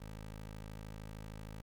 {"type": "tone", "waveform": "15% pulse", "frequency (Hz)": 53.1, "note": "G#1", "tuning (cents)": 39, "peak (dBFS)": -39, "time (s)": [0, 1.62], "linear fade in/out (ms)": 10, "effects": ["11-bit"]}